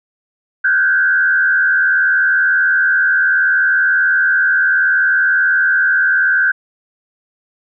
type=tone with frequency modulation; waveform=sine; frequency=1545 Hz; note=G6; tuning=26 cents flat; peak=-10 dBFS; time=0.64-6.52 s; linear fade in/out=10 ms; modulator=80.7 Hz; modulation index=0.99; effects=none